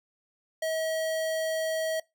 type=tone; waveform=square; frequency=640 Hz; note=D#5; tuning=49 cents sharp; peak=-28 dBFS; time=0.62-2 s; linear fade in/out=5 ms; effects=noise-tail reverb RT60 0.2 s tail -22 dB re dry